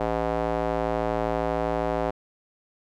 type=tone with band-pass filter; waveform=square; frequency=56.3 Hz; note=A1; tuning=40 cents sharp; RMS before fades=-26 dBFS; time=0-2.11 s; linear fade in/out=10 ms; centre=650 Hz; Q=1.7; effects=none